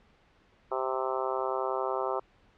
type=harmonic tone; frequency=130.81 Hz; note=C3; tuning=in tune; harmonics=3 / 4 / 5 / 6 / 7 / 8 / 9 / 10; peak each=-34 / -35 / -36 / -37 / -37 / -38 / -39 / -39 dBFS; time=0.71-2.2 s; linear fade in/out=10 ms; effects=pink hiss -63 dBFS RMS until 2.57 s + low-pass 3000 Hz 12 dB/octave